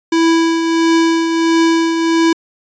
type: tone with tremolo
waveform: square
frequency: 329.6 Hz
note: E4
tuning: in tune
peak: -9 dBFS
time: 0.12-2.33 s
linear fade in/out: 5 ms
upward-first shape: triangle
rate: 1.5 Hz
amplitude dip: 50%
effects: resampled to 16000 Hz